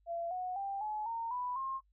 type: tone with pitch steps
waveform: sine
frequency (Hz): 680 / 733 / 790.2 / 851.8 / 918.2 / 989.8 / 1067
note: F5 / F#5 / G5 / G#5 / A#5 / B5 / C6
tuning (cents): -46 / -16 / +14 / +44 / -26 / +4 / +34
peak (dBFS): -35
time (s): 0.06-1.81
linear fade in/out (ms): 50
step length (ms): 250
effects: noise-tail reverb RT60 0.1 s tail -23 dB re dry + added 50 Hz sine -68 dBFS peak until 1.92 s